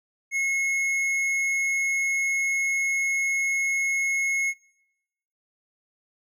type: tone with tanh clipping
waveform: sine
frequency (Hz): 2173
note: C#7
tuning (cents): -35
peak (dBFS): -24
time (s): 0.31-4.54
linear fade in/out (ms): 50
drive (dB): 10
effects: noise-tail reverb RT60 1.0 s tail -24 dB re dry